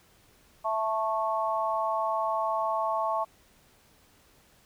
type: chord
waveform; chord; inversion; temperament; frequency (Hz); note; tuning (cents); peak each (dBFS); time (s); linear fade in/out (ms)
sine; A major; second; just; 660 / 880 / 1100; E5 / A5 / C#6; +2 / 0 / -14; -30; 0.64-3.25; 20
effects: pink hiss -61 dBFS RMS until 4.65 s